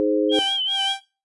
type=chord; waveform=sine; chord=Ab major; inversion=second; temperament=equal with one note detuned; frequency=311.1 / 419.4 / 523.3 Hz; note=Eb4 / Ab4 / C5; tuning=0 / +17 / 0 cents; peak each=-21 / -21 / -23 dBFS; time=0-0.39 s; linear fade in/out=0 ms
type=tone with vibrato; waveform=sine; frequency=3148 Hz; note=G7; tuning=7 cents sharp; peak=-20 dBFS; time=0.29-0.96 s; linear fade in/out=50 ms; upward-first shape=sine; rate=5.1 Hz; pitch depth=76 cents each way
type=tone with tremolo; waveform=sawtooth; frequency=784 Hz; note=G5; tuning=in tune; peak=-21 dBFS; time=0.31-1.01 s; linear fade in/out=50 ms; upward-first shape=sine; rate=2.3 Hz; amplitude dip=100%
effects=noise-tail reverb RT60 0.3 s tail -18 dB re dry + resampled to 24000 Hz